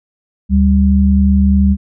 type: tone pair together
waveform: sine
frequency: 73.8 / 197.02 Hz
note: D2 / G3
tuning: +9 / +9 cents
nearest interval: octave + perfect fourth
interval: 1700 cents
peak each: -10 dBFS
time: 0.49-1.77 s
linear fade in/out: 50 ms
effects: none